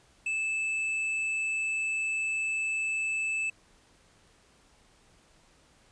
triangle tone with tanh clipping, 2625 Hz, E7, 8 cents flat, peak -29 dBFS, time 0.26-3.5 s, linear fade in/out 5 ms, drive 10 dB, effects pink hiss -62 dBFS RMS until 5.91 s + resampled to 22050 Hz

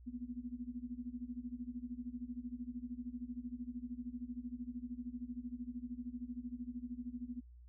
sine tone with tremolo, 243.8 Hz, B3, 22 cents flat, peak -38 dBFS, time 0.06-7.41 s, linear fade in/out 20 ms, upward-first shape sine, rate 13 Hz, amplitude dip 90%, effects added 60 Hz sine -54 dBFS peak until 7.68 s

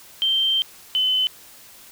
sine tone pair in turn, 3136 / 3036 Hz, G7 / F#7, 0 / +44 cents, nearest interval minor second, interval 56 cents, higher first, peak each -17 dBFS, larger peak neither, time 0.22-0.62 / 0.95-1.27 s, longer first, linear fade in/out 0 ms, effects white hiss -46 dBFS RMS until 1.91 s

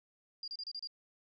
sine tone bursts, 4804 Hz, D8, 38 cents sharp, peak -39 dBFS, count 6, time 0.43-0.873 s, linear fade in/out 2 ms, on 48 ms, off 31 ms, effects none

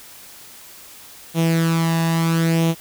sawtooth tone with flanger, 164.81 Hz, E3, in tune, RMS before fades -18 dBFS, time 1.34-2.75 s, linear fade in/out 50 ms, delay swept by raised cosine 0.31 to 1.11 ms, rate 0.74 Hz, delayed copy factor +0.6, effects white hiss -42 dBFS RMS until 2.8 s

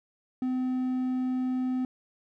triangle tone, 255.4 Hz, C4, 42 cents flat, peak -24 dBFS, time 0.42-1.85 s, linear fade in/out 2 ms, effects none

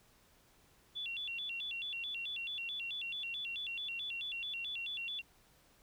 sine tone with vibrato, 3079 Hz, G7, 32 cents flat, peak -38 dBFS, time 0.95-5.22 s, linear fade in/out 20 ms, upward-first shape square, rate 4.6 Hz, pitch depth 200 cents each way, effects pink hiss -67 dBFS RMS until 5.82 s

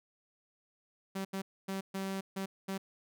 sawtooth tone bursts at uneven times, 193 Hz, G3, 27 cents flat, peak -31 dBFS, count 6, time 1.15-1.25 / 1.33-1.42 / 1.68-1.81 / 1.94-2.21 / 2.36-2.46 / 2.68-2.78 s, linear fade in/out 10 ms, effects none

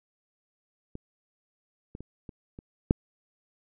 clicks, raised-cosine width 3 ms, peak -25 / -26 / -28 / -28 / -29 / -6 dBFS, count 6, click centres 0.954 / 1.951 / 2.006 / 2.292 / 2.589 / 2.909 s, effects none

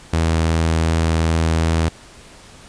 sawtooth tone with vibrato, 81.4 Hz, E2, 21 cents flat, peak -11 dBFS, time 0.13-1.89 s, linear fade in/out 5 ms, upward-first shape triangle, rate 2.7 Hz, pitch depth 10 cents each way, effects pink hiss -43 dBFS RMS until 2.68 s + resampled to 22050 Hz

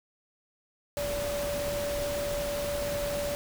sine tone in noise, 577 Hz, D5, 31 cents flat, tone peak -30 dBFS, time 0.97-3.35 s, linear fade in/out 0 ms, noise pink, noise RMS -36 dBFS, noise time 0.97-3.35 s, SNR +3 dB, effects none

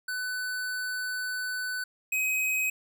square tone pair in turn, 1500 / 2530 Hz, F#6 / D#7, +23 / +28 cents, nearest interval major sixth, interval 905 cents, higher second, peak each -31 / -26 dBFS, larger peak second, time 0.08-1.84 / 2.12-2.7 s, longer first, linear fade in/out 5 ms, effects none

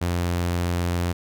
sawtooth tone, 87.31 Hz, F2, in tune, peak -18 dBFS, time 0.01-1.13 s, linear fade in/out 10 ms, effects none

